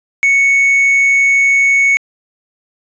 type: tone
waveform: triangle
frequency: 2217 Hz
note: C#7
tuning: in tune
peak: -6 dBFS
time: 0.23-1.97 s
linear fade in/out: 0 ms
effects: resampled to 16000 Hz